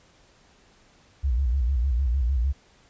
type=tone with vibrato; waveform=sine; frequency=63.4 Hz; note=B1; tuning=46 cents sharp; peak=-20 dBFS; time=1.23-2.53 s; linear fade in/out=20 ms; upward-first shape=square; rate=6.6 Hz; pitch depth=140 cents each way; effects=pink hiss -58 dBFS RMS until 2.89 s + resampled to 16000 Hz